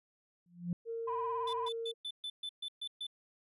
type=tone with exponential growth; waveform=sine; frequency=174.61 Hz; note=F3; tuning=in tune; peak=-28 dBFS; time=0.46-0.73 s; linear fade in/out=2 ms; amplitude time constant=57 ms
type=tone; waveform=sine; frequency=458.8 Hz; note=A#4; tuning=28 cents flat; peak=-36 dBFS; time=0.85-1.94 s; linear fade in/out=50 ms
type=tone with vibrato; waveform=sine; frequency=997 Hz; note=B5; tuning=16 cents sharp; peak=-34 dBFS; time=1.07-1.69 s; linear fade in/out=10 ms; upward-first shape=sine; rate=18 Hz; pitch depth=62 cents each way
type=tone bursts; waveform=triangle; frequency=3513 Hz; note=A7; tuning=3 cents flat; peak=-36 dBFS; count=9; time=1.47-3.068 s; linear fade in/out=5 ms; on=62 ms; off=130 ms
effects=tanh soft clip ceiling -27 dBFS + resampled to 32000 Hz